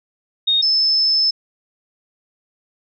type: tone pair in turn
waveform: sine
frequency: 3711 / 5248 Hz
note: A#7 / E8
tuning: -9 / -9 cents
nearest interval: tritone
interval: 600 cents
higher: second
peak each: -13 dBFS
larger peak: neither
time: 0.47-0.62 / 0.62-1.31 s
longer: second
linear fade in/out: 10 ms
effects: none